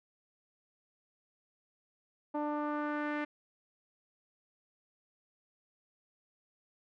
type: tone with low-pass filter sweep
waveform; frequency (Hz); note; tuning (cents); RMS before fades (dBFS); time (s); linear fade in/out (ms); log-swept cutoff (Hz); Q
sawtooth; 296.8; D4; +18; -35; 2.34-3.25; 10; 890 to 2000; 2.4
effects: none